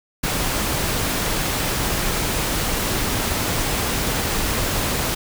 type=noise; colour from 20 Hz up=pink; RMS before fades=-22 dBFS; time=0.23-5.15 s; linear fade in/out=10 ms; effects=none